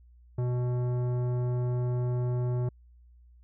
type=tone with tanh clipping; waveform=triangle; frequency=123.47 Hz; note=B2; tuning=in tune; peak=-28 dBFS; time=0.38-2.69 s; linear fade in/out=5 ms; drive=18 dB; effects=added 60 Hz sine -53 dBFS peak until 3.43 s